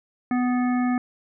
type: harmonic tone with a mistuned harmonic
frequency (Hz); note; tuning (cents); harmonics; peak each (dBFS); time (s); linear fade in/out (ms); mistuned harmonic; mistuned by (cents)
248.5; B3; +11; 1 / 3 / 5 / 7 / 9; -20 / -30 / -34 / -37 / -39; 0.31-0.98; 2; 9; -39
effects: none